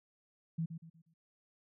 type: tone with echo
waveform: sine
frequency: 163.7 Hz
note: E3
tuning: 12 cents flat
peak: -32 dBFS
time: 0.58-0.66 s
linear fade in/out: 10 ms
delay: 120 ms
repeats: 4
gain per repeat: -9 dB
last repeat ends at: 1.14 s
effects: none